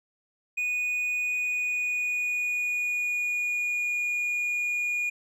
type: tone with pitch glide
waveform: triangle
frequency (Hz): 2475 to 2440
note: D#7 to D#7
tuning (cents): -10 to -34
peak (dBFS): -24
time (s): 0.57-5.1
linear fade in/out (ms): 10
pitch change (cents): -24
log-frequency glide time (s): 1.22-3.94
effects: none